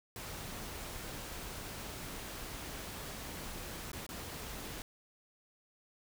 pink noise with dropouts, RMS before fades -44 dBFS, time 0.16-4.82 s, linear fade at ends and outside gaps 1 ms, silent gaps 3.917-3.931 / 4.065-4.09 s, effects none

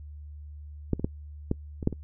clicks, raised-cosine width 3 ms, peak -11 / -20 / -13 / -12 / -22 / -9 / -21 dBFS, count 7, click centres 0.933 / 0.996 / 1.045 / 1.514 / 1.828 / 1.874 / 1.927 s, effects noise-tail reverb RT60 0.1 s tail -24 dB re dry + added 74 Hz sine -40 dBFS peak until 2.03 s

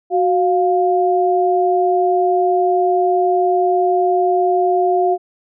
sine tone pair together, 369.2 / 703 Hz, F#4 / F5, -4 / +11 cents, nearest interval major seventh, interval 1115 cents, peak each -15 dBFS, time 0.1-5.18 s, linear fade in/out 50 ms, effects none

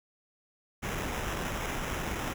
pink noise with sample-and-hold, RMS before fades -34 dBFS, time 0.82-2.34 s, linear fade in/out 20 ms, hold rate 4410 Hz, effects none

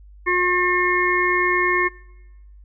harmonic tone, 359.1 Hz, F4, 48 cents sharp, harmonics 1 / 3 / 5 / 6, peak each -22 / -22 / -22 / -22 dBFS, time 0.26-1.89 s, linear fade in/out 20 ms, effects noise-tail reverb RT60 1.0 s tail -23 dB re dry + added 50 Hz sine -42 dBFS peak until 2.64 s

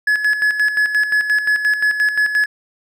triangle tone with tremolo, 1700 Hz, G#6, 40 cents sharp, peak -10 dBFS, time 0.07-2.46 s, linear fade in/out 5 ms, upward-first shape square, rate 5.7 Hz, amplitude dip 60%, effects none

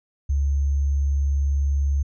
sine tone with sample-and-hold, 70.1 Hz, C#2, 20 cents sharp, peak -18 dBFS, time 0.29-2.03 s, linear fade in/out 10 ms, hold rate 6300 Hz, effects resampled to 16000 Hz

